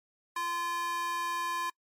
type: tone with high-pass filter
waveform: square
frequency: 344.6 Hz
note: F4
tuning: 23 cents flat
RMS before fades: -33 dBFS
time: 0.36-1.7 s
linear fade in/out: 5 ms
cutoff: 1200 Hz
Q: 4.8
effects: noise-tail reverb RT60 0.1 s tail -26 dB re dry + MP3 64 kbps